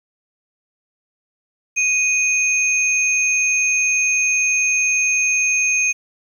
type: tone pair together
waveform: sine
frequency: 2489 / 6380 Hz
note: D#7 / G8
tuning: 0 / +30 cents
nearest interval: octave + major third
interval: 1630 cents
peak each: -16 / -20 dBFS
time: 1.76-5.93 s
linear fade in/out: 20 ms
effects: 8-bit